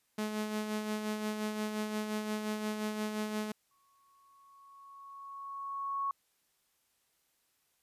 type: tone with tremolo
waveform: sawtooth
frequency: 213.5 Hz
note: G#3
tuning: 48 cents sharp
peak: -28 dBFS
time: 0.18-3.52 s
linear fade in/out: 5 ms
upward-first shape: sine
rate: 5.7 Hz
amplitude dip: 45%
type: tone with exponential growth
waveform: sine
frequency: 1106 Hz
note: C#6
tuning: 4 cents flat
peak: -30 dBFS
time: 3.71-6.11 s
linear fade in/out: 2 ms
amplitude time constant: 520 ms
effects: white hiss -75 dBFS RMS until 7.82 s + resampled to 32000 Hz